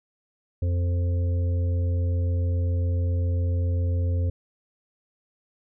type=harmonic tone; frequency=87.31 Hz; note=F2; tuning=in tune; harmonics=1 / 3 / 5 / 6; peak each=-21 / -38 / -41 / -39 dBFS; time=0.62-4.3 s; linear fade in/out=5 ms; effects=none